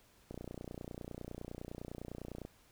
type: click train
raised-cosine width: 2 ms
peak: -30 dBFS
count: 65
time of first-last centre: 0.31-2.45 s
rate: 29.9 Hz
effects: pink hiss -66 dBFS RMS until 2.71 s